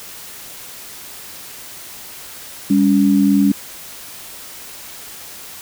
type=tone pair together; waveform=sine; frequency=200.2 / 282.6 Hz; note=G3 / C#4; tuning=+37 / +34 cents; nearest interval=tritone; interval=597 cents; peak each=-13 dBFS; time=2.7-3.52 s; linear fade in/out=5 ms; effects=white hiss -35 dBFS RMS until 5.61 s